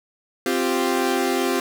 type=chord; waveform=sawtooth; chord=C suspended fourth; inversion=none; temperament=equal; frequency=261.6 / 349.2 / 392 Hz; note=C4 / F4 / G4; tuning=0 / 0 / 0 cents; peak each=-20 dBFS; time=0.46-1.6 s; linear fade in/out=2 ms; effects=none